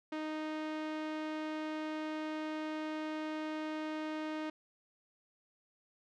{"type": "tone with low-pass filter", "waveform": "sawtooth", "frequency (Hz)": 310, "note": "D#4", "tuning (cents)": -6, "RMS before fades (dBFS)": -39, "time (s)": [0.12, 4.5], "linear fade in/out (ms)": 5, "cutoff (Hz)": 3200, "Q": 0.76, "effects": []}